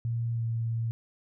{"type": "tone with pitch glide", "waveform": "sine", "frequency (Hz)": [116.54, 114.67], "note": ["A#2", "A#2"], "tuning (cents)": [0, -28], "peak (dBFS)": -27, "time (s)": [0.05, 0.91], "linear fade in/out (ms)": 0, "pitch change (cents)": -28, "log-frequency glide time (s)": [0.34, 0.43], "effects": []}